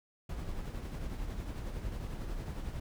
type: noise with tremolo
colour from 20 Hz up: brown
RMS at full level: -37 dBFS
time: 0.29-2.8 s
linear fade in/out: 5 ms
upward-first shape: triangle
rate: 11 Hz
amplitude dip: 45%
effects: none